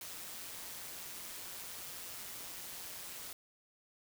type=noise with amplitude modulation; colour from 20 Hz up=white; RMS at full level=-44 dBFS; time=0.01-3.33 s; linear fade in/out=2 ms; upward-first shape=sine; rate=179 Hz; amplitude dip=50%; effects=none